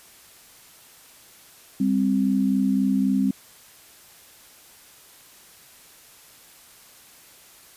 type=tone pair together; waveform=sine; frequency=198.5 / 262.3 Hz; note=G3 / C4; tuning=+22 / +4 cents; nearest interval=perfect fourth; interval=482 cents; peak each=-21 dBFS; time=1.8-3.31 s; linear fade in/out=5 ms; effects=white hiss -50 dBFS RMS until 7.76 s + resampled to 32000 Hz